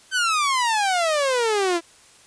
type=exponential sweep; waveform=sawtooth; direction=down; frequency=1564 to 329.6 Hz; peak=-15 dBFS; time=0.11-1.81 s; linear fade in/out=50 ms; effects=white hiss -51 dBFS RMS until 2.26 s + resampled to 22050 Hz